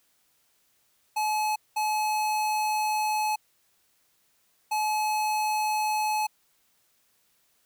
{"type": "tone bursts at uneven times", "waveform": "square", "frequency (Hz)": 855, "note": "A5", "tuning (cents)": -50, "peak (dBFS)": -25, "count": 3, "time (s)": [[1.16, 1.56], [1.76, 3.36], [4.71, 6.27]], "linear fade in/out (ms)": 10, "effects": ["white hiss -68 dBFS RMS until 7.65 s"]}